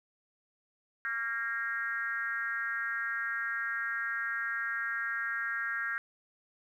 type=tone with frequency modulation; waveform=sine; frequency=1622 Hz; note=G#6; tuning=41 cents flat; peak=-31 dBFS; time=1.05-5.98 s; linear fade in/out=0 ms; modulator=242 Hz; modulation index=1.1; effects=11-bit